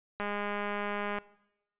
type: click train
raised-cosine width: 0.5 ms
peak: -20 dBFS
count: 203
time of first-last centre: 0.2-1.185 s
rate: 205 Hz
effects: noise-tail reverb RT60 0.9 s tail -21 dB re dry + resampled to 8000 Hz